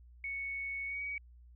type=tone with pitch glide; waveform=sine; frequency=2217 to 2260 Hz; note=C#7 to C#7; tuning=0 to +33 cents; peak=-36 dBFS; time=0.24-1.18 s; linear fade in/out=2 ms; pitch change=+33 cents; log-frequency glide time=0.86-1.01 s; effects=added 60 Hz sine -54 dBFS peak until 1.55 s